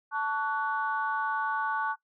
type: chord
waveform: sine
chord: F# minor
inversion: first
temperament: equal with one note detuned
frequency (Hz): 880 / 1129.4 / 1480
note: A5 / C#6 / F#6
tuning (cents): 0 / +32 / 0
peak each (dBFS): -31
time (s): 0.11-1.96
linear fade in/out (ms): 50
effects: noise-tail reverb RT60 0.1 s tail -17 dB re dry + tanh soft clip ceiling -17 dBFS